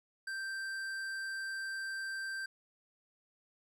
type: tone with tanh clipping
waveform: triangle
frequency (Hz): 1568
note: G6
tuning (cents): 0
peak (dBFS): -39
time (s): 0.27-2.46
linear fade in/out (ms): 5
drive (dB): 17
effects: none